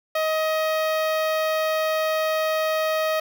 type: tone with notch filter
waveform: sawtooth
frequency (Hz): 630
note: D#5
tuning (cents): +21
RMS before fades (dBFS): -23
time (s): 0.15-3.2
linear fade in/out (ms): 5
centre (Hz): 8100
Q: 0.73
effects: none